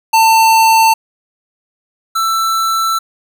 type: tone pair in turn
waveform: square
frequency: 895 / 1331.3 Hz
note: A5 / E6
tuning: +29 / +17 cents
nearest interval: perfect fifth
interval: 688 cents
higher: second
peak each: -7 / -13 dBFS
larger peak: first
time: 0.13-0.94 / 2.15-2.99 s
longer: second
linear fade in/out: 10 ms
effects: none